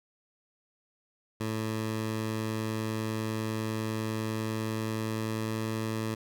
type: tone with pitch glide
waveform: 15% pulse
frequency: 110 to 110.77 Hz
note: A2 to A2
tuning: 0 to +12 cents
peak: -24 dBFS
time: 1.4-6.15 s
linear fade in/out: 10 ms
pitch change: +12 cents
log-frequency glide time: 4.28-5.88 s
effects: none